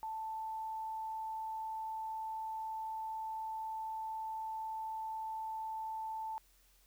sine tone, 882 Hz, A5, 4 cents sharp, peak -38 dBFS, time 0.03-6.38 s, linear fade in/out 0 ms, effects added 44 Hz sine -68 dBFS peak until 6.86 s + white hiss -69 dBFS RMS until 6.86 s

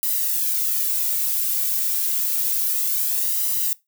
violet noise with flanger, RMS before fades -22 dBFS, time 0.03-3.73 s, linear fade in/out 0 ms, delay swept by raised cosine 1 to 2.6 ms, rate 0.29 Hz, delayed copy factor +0.65, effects noise-tail reverb RT60 0.2 s tail -21 dB re dry

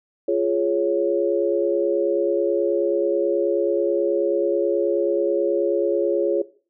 sine chord, Db major, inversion first, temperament just, 346.5 / 415.8 / 554.4 Hz, F4 / Ab4 / Db5, -14 / +2 / 0 cents, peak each -22 dBFS, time 0.28-6.42 s, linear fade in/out 5 ms, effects noise-tail reverb RT60 0.4 s tail -17 dB re dry

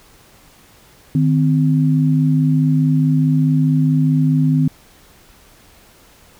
sine tone pair together, 153.59 / 258.3 Hz, D#3 / C4, -22 / -22 cents, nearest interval major sixth, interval 900 cents, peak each -13 / -16 dBFS, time 1.15-4.68 s, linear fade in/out 2 ms, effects pink hiss -48 dBFS RMS until 6.39 s

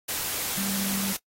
sine tone in noise, 196 Hz, G3, in tune, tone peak -29 dBFS, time 0.57-1.13 s, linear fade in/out 10 ms, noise white, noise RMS -30 dBFS, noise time 0.08-1.17 s, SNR -2 dB, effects noise-tail reverb RT60 0.1 s tail -24 dB re dry + AAC 48 kbps

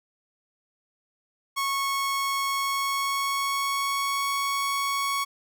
sawtooth tone with pitch glide, 1101 to 1111.9 Hz, C#6 to C#6, -12 to +5 cents, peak -21 dBFS, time 1.56-5.25 s, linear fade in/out 20 ms, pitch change +17 cents, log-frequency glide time 2.49-4.31 s, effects none

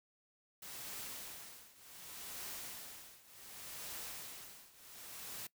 white noise with tremolo, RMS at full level -45 dBFS, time 0.62-5.47 s, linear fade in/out 5 ms, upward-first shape triangle, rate 0.67 Hz, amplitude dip 90%, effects noise-tail reverb RT60 0.1 s tail -20 dB re dry

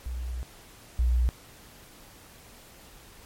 sine tone pair in turn, 61.4 / 60.59 Hz, B1 / B1, -9 / -32 cents, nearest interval unison, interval 23 cents, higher first, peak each -30 / -20 dBFS, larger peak second, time 0.06-0.43 / 0.99-1.29 s, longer first, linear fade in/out 0 ms, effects pink hiss -51 dBFS RMS until 3.25 s + MP3 64 kbps

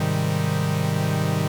45% pulse chord, Ab major seventh, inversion none, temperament equal, 103.83 / 130.81 / 155.56 / 196 Hz, Ab2 / C3 / Eb3 / G3, 0 / 0 / 0 / 0 cents, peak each -27 / -28 / -23 / -28 dBFS, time 0-1.48 s, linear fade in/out 5 ms, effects none

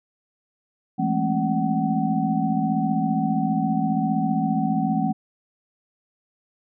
sine tone cluster, 167 / 207.8 / 222.8 / 269.3 / 753 Hz, E3 / G#3 / A3 / C#4 / F#5, +23 / +1 / +22 / -50 / +30 cents, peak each -26 dBFS, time 0.98-5.13 s, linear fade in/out 20 ms, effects none

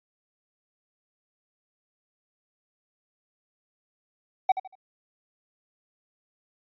triangle tone with echo, 758 Hz, F#5, 42 cents sharp, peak -14 dBFS, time 4.49-4.52 s, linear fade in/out 5 ms, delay 78 ms, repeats 3, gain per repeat -11 dB, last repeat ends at 4.754 s, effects resampled to 11025 Hz

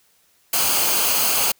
white noise with comb filter, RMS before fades -19 dBFS, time 0.53-1.52 s, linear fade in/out 5 ms, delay 0.54 ms, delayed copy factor -0.55, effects white hiss -60 dBFS RMS until 1.59 s

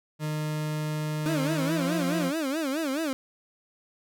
40% pulse tone with pitch glide, 152.9 to 173.62 Hz, D#3 to F3, -30 to -10 cents, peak -27 dBFS, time 0.19-2.32 s, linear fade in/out 50 ms, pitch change +220 cents, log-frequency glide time 1.49-1.91 s
30% pulse tone with vibrato, 293.7 Hz, D4, in tune, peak -24 dBFS, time 1.26-3.13 s, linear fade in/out 0 ms, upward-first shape sine, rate 4.7 Hz, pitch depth 200 cents each way
effects none

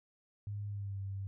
sine tone with pitch glide, 102.6 to 97.8 Hz, G#2 to G2, -21 to -4 cents, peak -37 dBFS, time 0.47-1.27 s, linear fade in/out 0 ms, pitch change -83 cents, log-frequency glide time 0.68-0.99 s, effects none

